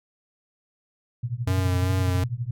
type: tone with tremolo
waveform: sine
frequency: 120.1 Hz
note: B2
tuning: 48 cents flat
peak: -22 dBFS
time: 1.23-2.51 s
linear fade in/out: 5 ms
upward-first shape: triangle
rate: 12 Hz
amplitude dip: 100%
type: tone with vibrato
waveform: square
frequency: 92 Hz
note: F#2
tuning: 9 cents flat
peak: -22 dBFS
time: 1.47-2.24 s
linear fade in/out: 5 ms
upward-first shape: sine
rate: 2.6 Hz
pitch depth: 31 cents each way
effects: none